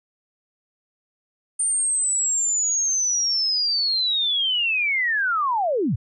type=linear sweep; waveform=sine; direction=down; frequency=9000 to 82.4 Hz; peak=-19 dBFS; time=1.59-5.96 s; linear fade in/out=10 ms; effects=none